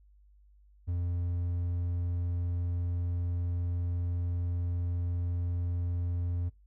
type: tone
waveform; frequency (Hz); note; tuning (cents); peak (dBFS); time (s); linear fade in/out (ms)
triangle; 87.4; F2; +2; -27; 0.87-6.5; 20
effects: noise-tail reverb RT60 0.2 s tail -22 dB re dry + added 50 Hz sine -57 dBFS peak until 6.66 s